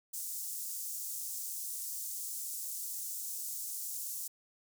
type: high-pass noise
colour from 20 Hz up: pink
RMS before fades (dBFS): -40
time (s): 0.13-4.28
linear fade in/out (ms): 10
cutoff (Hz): 6800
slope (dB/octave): 24
effects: none